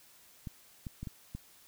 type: clicks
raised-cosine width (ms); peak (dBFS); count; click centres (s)
5; -27; 5; 0.472 / 0.868 / 1.03 / 1.072 / 1.35
effects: white hiss -60 dBFS RMS until 1.67 s